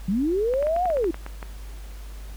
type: linear two-way sweep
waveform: sine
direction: up then down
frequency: 174.61 to 745 to 307.3 Hz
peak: -20 dBFS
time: 0.08-1.11 s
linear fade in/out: 5 ms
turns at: 0.85 s
type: clicks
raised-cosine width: 0.5 ms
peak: -20 dBFS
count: 11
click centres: 0.538 / 0.626 / 0.669 / 0.764 / 0.856 / 0.902 / 0.97 / 1.043 / 1.144 / 1.264 / 1.428 s
effects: added 50 Hz sine -35 dBFS peak until 2.36 s + pink hiss -49 dBFS RMS until 2.36 s